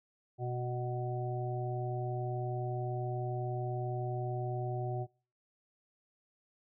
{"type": "harmonic tone with a mistuned harmonic", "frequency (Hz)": 123.1, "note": "B2", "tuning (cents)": -5, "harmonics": [1, 3, 5, 6], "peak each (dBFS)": [-35, -40, -44, -41], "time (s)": [0.38, 5.07], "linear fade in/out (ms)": 50, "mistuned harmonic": 6, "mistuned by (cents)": 16, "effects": ["noise-tail reverb RT60 0.4 s tail -26 dB re dry"]}